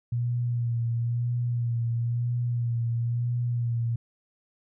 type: tone with vibrato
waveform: sine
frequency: 118.9 Hz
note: A#2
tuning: 35 cents sharp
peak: -24 dBFS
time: 0.12-3.96 s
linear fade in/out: 5 ms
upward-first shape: sine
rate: 1 Hz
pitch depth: 32 cents each way
effects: none